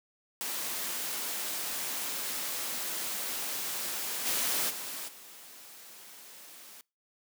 white noise with level steps, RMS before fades -35 / -30 / -39 / -50 dBFS, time 0.41-6.81 s, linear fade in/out 0 ms, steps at 4.25 / 4.69 / 5.07 s, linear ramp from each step 20 ms, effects noise-tail reverb RT60 0.3 s tail -25 dB re dry + high-pass 200 Hz 12 dB/octave

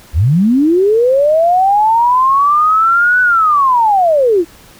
sine linear two-way sweep, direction up then down, 61.74 to 1500 to 312.6 Hz, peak -7 dBFS, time 0.13-4.45 s, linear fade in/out 50 ms, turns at 3.21 s, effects pink hiss -41 dBFS RMS until 4.79 s

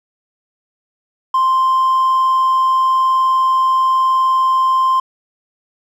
triangle tone, 1046.5 Hz, C6, in tune, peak -8 dBFS, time 1.34-5 s, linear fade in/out 5 ms, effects tanh soft clip ceiling -6 dBFS

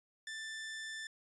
sawtooth tone, 1769 Hz, A6, 9 cents sharp, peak -38 dBFS, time 0.27-1.07 s, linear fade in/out 2 ms, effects resampled to 22050 Hz

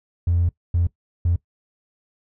triangle tone bursts at uneven times, 86.2 Hz, F2, 22 cents flat, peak -13 dBFS, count 3, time 0.27-0.49 / 0.74-0.87 / 1.25-1.36 s, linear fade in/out 5 ms, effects noise-tail reverb RT60 0.1 s tail -21 dB re dry + tanh soft clip ceiling -12 dBFS

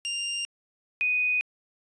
sawtooth / sine tone pair in turn, 2794 / 2489 Hz, F7 / D#7, 0 / 0 cents, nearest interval major second, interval 200 cents, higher first, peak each -25 / -22 dBFS, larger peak second, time 0.05-0.45 / 1.01-1.41 s, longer neither, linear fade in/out 0 ms, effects resampled to 22050 Hz

